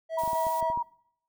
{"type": "tone with tremolo", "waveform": "triangle", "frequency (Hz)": 650, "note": "E5", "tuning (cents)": -24, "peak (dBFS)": -27, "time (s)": [0.09, 0.74], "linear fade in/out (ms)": 50, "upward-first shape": "square", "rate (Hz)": 3.8, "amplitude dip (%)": 45}
{"type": "tone with vibrato", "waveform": "sine", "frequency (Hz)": 954, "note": "A#5", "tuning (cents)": 40, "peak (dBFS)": -26, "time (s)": [0.17, 0.83], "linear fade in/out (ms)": 10, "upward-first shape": "triangle", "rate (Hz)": 15, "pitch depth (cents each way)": 18}
{"type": "noise", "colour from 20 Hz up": "blue", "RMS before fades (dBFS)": -43, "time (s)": [0.18, 0.61], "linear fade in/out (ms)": 10}
{"type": "clicks", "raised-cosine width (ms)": 3, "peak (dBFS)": -30, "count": 7, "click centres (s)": [0.236, 0.277, 0.332, 0.468, 0.627, 0.701, 0.775]}
{"effects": ["noise-tail reverb RT60 0.7 s tail -22 dB re dry"]}